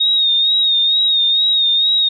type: tone with vibrato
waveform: sine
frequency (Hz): 3729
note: A#7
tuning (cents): 0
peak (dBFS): -11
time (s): 0-2.09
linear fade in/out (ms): 10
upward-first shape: sine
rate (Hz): 2.2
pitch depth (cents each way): 50
effects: none